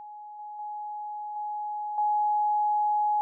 sine tone with level steps, 839 Hz, G#5, 17 cents sharp, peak -40 / -37 / -33 / -30 / -22 dBFS, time 0-3.21 s, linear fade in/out 0 ms, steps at 0.39 / 0.59 / 1.36 / 1.98 s, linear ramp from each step 2 ms, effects none

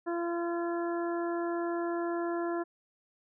harmonic tone, 341.8 Hz, F4, 37 cents flat, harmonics 1 / 2 / 3 / 4 / 5, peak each -31 / -37 / -41 / -43 / -45 dBFS, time 0.06-2.64 s, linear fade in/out 20 ms, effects none

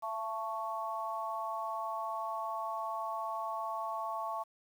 sine chord, A major, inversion second, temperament equal with one note detuned, 673.9 / 880 / 1108.7 Hz, E5 / A5 / C#6, +38 / 0 / 0 cents, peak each -40 / -39 / -38 dBFS, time 0.02-4.44 s, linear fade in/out 20 ms, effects 10-bit

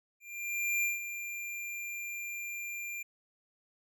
square tone with ADSR envelope, 2385 Hz, D7, 26 cents sharp, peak -28 dBFS, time 0.2-3.03 s, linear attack 630 ms, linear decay 160 ms, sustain -10 dB, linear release 10 ms, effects none

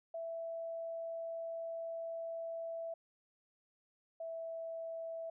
sine tone pair in turn, 662 / 657.8 Hz, E5 / E5, +7 / -4 cents, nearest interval unison, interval 11 cents, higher first, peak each -39 / -40 dBFS, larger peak first, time 0.14-2.94 / 4.2-5.3 s, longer first, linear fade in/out 5 ms, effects none

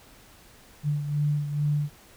sine beating tone pair, 146.83 / 149.13 Hz, D3 / D3, 0 / +27 cents, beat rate 2.3 Hz, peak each -24 / -31 dBFS, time 0.83-1.9 s, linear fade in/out 50 ms, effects pink hiss -53 dBFS RMS until 2.16 s

